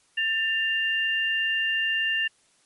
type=tone pair together; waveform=sine; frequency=1787.2 / 2791 Hz; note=A6 / F7; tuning=+27 / -2 cents; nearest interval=minor sixth; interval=771 cents; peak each=-25 dBFS; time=0.17-2.28 s; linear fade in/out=10 ms; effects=white hiss -63 dBFS RMS until 2.65 s + MP3 48 kbps